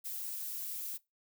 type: noise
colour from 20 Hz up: violet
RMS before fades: -40 dBFS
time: 0.04-0.98 s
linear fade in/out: 20 ms
effects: noise-tail reverb RT60 0.2 s tail -21 dB re dry